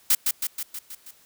blue noise with echo, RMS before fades -18 dBFS, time 0.1-0.15 s, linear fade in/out 5 ms, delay 160 ms, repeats 6, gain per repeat -4 dB, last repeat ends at 1.11 s, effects white hiss -57 dBFS RMS until 1.25 s

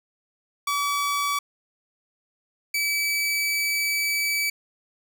sawtooth tone pair in turn, 1144 / 2298 Hz, D6 / D7, -46 / -38 cents, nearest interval octave, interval 1208 cents, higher second, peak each -19 dBFS, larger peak neither, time 0.67-1.39 / 2.74-4.5 s, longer second, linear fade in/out 5 ms, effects none

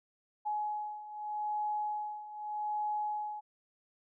sine beating tone pair, 842 / 842.82 Hz, G#5 / G#5, +24 / +25 cents, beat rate 0.82 Hz, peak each -39 / -35 dBFS, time 0.45-3.41 s, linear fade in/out 20 ms, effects none

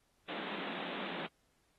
pink band-pass noise, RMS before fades -42 dBFS, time 0.28-1.27 s, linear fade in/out 10 ms, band 170 to 3800 Hz, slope 96 dB/octave, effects pink hiss -75 dBFS RMS until 1.78 s + AAC 32 kbps

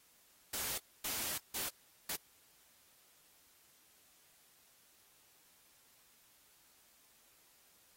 white noise bursts at uneven times, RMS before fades -39 dBFS, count 4, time 0.53-0.78 / 1.04-1.38 / 1.54-1.69 / 2.09-2.16 s, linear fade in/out 5 ms, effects white hiss -67 dBFS RMS until 7.96 s + AAC 48 kbps

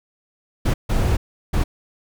brown noise bursts at uneven times, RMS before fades -18 dBFS, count 3, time 0.65-0.74 / 0.89-1.17 / 1.53-1.64 s, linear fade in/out 10 ms, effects none

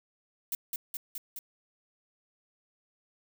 violet noise with echo, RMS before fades -32 dBFS, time 0.52-0.55 s, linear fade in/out 2 ms, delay 210 ms, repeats 4, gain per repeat -2 dB, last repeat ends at 1.39 s, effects none

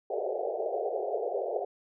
pink band-pass noise, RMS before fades -32 dBFS, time 0.1-1.65 s, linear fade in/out 5 ms, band 380 to 760 Hz, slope 96 dB/octave, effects none

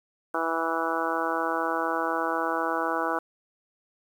harmonic tone, 164.1 Hz, E3, 8 cents flat, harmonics 2 / 3 / 4 / 5 / 6 / 7 / 8 / 9, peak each -33 / -33 / -33 / -33 / -33 / -33 / -33 / -33 dBFS, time 0.34-3.19 s, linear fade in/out 5 ms, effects 9-bit

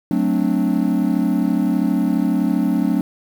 triangle chord, D dominant seventh, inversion first, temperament equal, 185 / 220 / 261.6 / 293.7 Hz, F#3 / A3 / C4 / D4, 0 / 0 / 0 / 0 cents, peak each -19 dBFS, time 0.11-3.01 s, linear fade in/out 2 ms, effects 7-bit

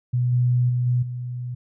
sine tone with level steps, 123.47 Hz, B2, in tune, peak -18 / -16 / -19 / -17 / -27 dBFS, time 0.13-1.55 s, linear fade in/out 10 ms, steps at 0.32 / 0.69 / 0.86 / 1.02 s, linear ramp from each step 10 ms, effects none

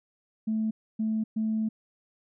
sine tone bursts at uneven times, 219.2 Hz, A3, 6 cents flat, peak -24 dBFS, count 3, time 0.47-0.71 / 0.99-1.24 / 1.36-1.69 s, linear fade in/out 10 ms, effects tanh soft clip ceiling -20 dBFS

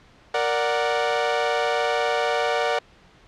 sawtooth chord, Bb augmented, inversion none, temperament equal, 466.2 / 587.3 / 740 Hz, Bb4 / D5 / F#5, 0 / 0 / 0 cents, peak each -21 / -21 / -21 dBFS, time 0.34-2.79 s, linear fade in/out 5 ms, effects pink hiss -53 dBFS RMS until 3.27 s + low-pass 4000 Hz 12 dB/octave

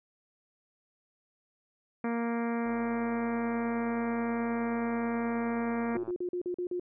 harmonic tone, 233.4 Hz, A#3, 2 cents sharp, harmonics 1 / 2 / 3 / 4 / 5 / 6 / 7 / 8 / 9 / 10, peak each -30 / -36 / -40 / -42 / -44 / -46 / -47 / -48 / -49 / -50 dBFS, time 2.04-5.97 s, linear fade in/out 2 ms
click train, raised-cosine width 1 ms, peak -34 dBFS, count 387, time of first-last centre 2.66-6.106 s, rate 112 Hz
sine tone bursts, 356.7 Hz, F4, 37 cents sharp, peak -30 dBFS, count 7, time 5.95-6.797 s, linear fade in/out 2 ms, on 85 ms, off 42 ms
effects none

